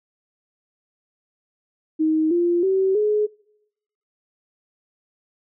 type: tone with pitch steps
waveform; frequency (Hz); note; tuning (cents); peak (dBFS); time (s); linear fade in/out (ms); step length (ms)
sine; 314.3 / 346.7 / 382.5 / 422; D#4 / F4 / G4 / G#4; +18 / -13 / -42 / +28; -16; 1.99-3.27; 20; 320
effects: noise-tail reverb RT60 0.8 s tail -24 dB re dry